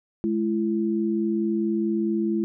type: tone pair together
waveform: sine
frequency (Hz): 211.9 / 336.4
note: G#3 / E4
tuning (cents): +35 / +35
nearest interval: minor sixth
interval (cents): 800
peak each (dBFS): -24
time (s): 0.24-2.44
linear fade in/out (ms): 0
effects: none